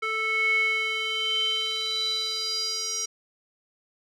square tone with band-pass filter sweep, 440 Hz, A4, in tune, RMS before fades -27 dBFS, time 0.02-3.06 s, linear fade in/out 10 ms, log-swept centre 1800 to 5800 Hz, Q 7.1, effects none

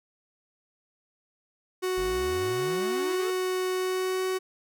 45% pulse tone with pitch glide, 370 to 373.9 Hz, F#4 to F#4, 0 to +18 cents, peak -26 dBFS, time 1.82-4.39 s, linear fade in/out 20 ms, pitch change +18 cents, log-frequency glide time 3.72-4.25 s
45% pulse exponential sweep, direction up, 43.51 to 471.5 Hz, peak -35 dBFS, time 1.97-3.31 s, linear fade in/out 10 ms
effects none

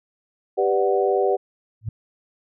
sine chord, G major seventh, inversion none, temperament equal, 392 / 493.9 / 587.3 / 740 Hz, G4 / B4 / D5 / F#5, 0 / 0 / 0 / 0 cents, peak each -20 / -23 / -25 / -24 dBFS, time 0.57-1.37 s, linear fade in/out 20 ms
sine tone with exponential growth, 110 Hz, A2, in tune, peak -19 dBFS, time 1.81-1.89 s, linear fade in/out 5 ms, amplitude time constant 16 ms
effects none

